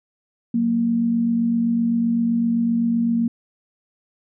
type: tone pair together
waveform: sine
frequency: 185.32 / 233.1 Hz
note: F#3 / A#3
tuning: +3 / 0 cents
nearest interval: major third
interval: 397 cents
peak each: -27 / -17 dBFS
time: 0.54-3.28 s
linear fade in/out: 5 ms
effects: none